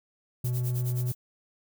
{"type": "tone", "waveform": "triangle", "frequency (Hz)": 123.8, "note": "B2", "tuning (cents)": 5, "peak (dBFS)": -24, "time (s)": [0.44, 1.12], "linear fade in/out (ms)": 5}
{"type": "noise with tremolo", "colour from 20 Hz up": "violet", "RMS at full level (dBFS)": -37, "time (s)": [0.44, 1.15], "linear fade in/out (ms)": 10, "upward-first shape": "sine", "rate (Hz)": 9.5, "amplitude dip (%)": 90}
{"effects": []}